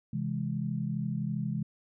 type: chord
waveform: sine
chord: C augmented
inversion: none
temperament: equal with one note detuned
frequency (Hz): 132.56 / 164.81 / 207.7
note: C3 / E3 / G#3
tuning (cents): +23 / 0 / 0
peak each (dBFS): -34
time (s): 0.13-1.63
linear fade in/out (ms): 5
effects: none